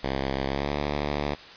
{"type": "tone with pitch glide", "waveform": "5% pulse", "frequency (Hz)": [67.6, 72.87], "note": ["C#2", "D2"], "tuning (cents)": [-43, -13], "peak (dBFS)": -15, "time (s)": [0.03, 1.35], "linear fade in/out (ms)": 10, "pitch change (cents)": 130, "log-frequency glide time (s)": [0.46, 0.74], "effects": ["white hiss -45 dBFS RMS until 1.56 s", "resampled to 11025 Hz"]}